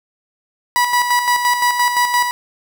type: tone with tremolo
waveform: 30% pulse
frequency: 976 Hz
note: B5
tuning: 21 cents flat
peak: -9 dBFS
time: 0.76-2.31 s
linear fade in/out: 0 ms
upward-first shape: square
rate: 5.8 Hz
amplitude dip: 50%
effects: none